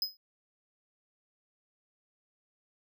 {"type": "tone with exponential decay", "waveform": "square", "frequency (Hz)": 5050, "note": "D#8", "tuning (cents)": 25, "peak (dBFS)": -26, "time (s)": [0.02, 0.17], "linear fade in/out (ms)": 2, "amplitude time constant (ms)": 32, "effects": []}